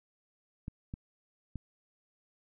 clicks, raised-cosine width 5 ms, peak -26 dBFS, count 3, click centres 0.681 / 0.939 / 1.557 s, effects none

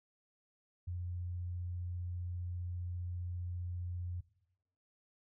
sine tone, 88.5 Hz, F2, 23 cents sharp, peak -37 dBFS, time 0.87-4.21 s, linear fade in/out 10 ms, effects noise-tail reverb RT60 0.9 s tail -19 dB re dry

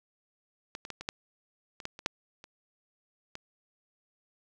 clicks, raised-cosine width 0.2 ms, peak -21 / -24 / -20 / -23 / -14 / -27 / -17 / -27 / -10 / -30 / -23 dBFS, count 11, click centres 0.751 / 0.851 / 0.903 / 1.01 / 1.089 / 1.802 / 1.854 / 1.991 / 2.061 / 2.441 / 3.354 s, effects none

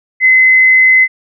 sine tone, 2043 Hz, C7, 42 cents flat, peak -4 dBFS, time 0.2-1.08 s, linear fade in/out 50 ms, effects none

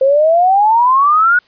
sine exponential sweep, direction up, 523.3 to 1480 Hz, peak -7 dBFS, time 0.01-1.39 s, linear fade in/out 5 ms, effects white hiss -52 dBFS RMS until 1.47 s + resampled to 11025 Hz

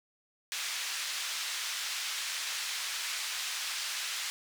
white band-pass noise, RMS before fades -36 dBFS, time 0.52-4.3 s, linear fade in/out 0 ms, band 1500 to 5600 Hz, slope 12 dB/octave, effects none

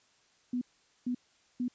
sine tone bursts, 246.9 Hz, B3, in tune, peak -29 dBFS, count 3, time 0.53-1.682 s, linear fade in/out 5 ms, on 84 ms, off 450 ms, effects white hiss -67 dBFS RMS until 1.74 s + resampled to 16000 Hz

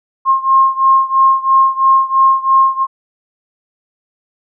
sine beating tone pair, 1067 / 1070 Hz, C6 / C6, +34 / +38 cents, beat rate 3 Hz, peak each -10 / -12 dBFS, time 0.25-2.87 s, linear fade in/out 50 ms, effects none

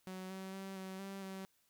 sawtooth tone with pitch steps, 186.6 / 190.3 / 193.1 / 189.3 / 195.3 / 191.4 Hz, F#3 / F#3 / G3 / F#3 / G3 / G3, +15 / +49 / -26 / +40 / -6 / -41 cents, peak -40 dBFS, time 0.07-1.45 s, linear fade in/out 0 ms, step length 230 ms, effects white hiss -75 dBFS RMS until 1.69 s

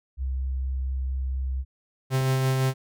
sine tone with vibrato, 65.5 Hz, C2, 2 cents sharp, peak -25 dBFS, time 0.17-1.65 s, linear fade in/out 50 ms, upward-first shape sine, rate 4.3 Hz, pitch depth 8 cents each way
45% pulse tone with tremolo, 131.7 Hz, C3, 12 cents sharp, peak -20 dBFS, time 2.1-2.74 s, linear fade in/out 50 ms, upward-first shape sine, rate 5.9 Hz, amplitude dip 25%
click, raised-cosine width 2 ms, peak -26 dBFS, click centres 2.213 s
effects none

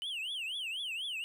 triangle tone with vibrato, 2960 Hz, F#7, in tune, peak -34 dBFS, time 0.02-1.24 s, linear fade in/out 0 ms, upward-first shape triangle, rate 4.1 Hz, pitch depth 290 cents each way, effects none

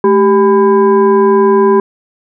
sine tone with frequency modulation, 392 Hz, G4, in tune, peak -5 dBFS, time 0.04-1.8 s, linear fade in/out 2 ms, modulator 607 Hz, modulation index 0.84, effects none

